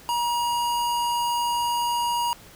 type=tone; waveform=square; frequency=953 Hz; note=A#5; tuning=38 cents sharp; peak=-23 dBFS; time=0.09-2.33 s; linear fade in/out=0 ms; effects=pink hiss -48 dBFS RMS until 2.55 s